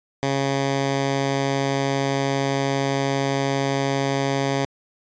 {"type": "tone", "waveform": "10% pulse", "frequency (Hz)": 137.5, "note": "C#3", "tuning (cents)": -14, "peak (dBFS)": -12, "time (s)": [0.23, 4.65], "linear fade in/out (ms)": 0, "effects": ["resampled to 16000 Hz"]}